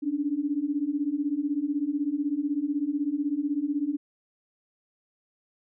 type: beating tone pair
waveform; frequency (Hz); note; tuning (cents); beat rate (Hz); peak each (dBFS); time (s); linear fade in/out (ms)
sine; 280 / 296; C#4 / D4; +18 / +14; 16; -29 / -27; 0.02-3.97; 20
effects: none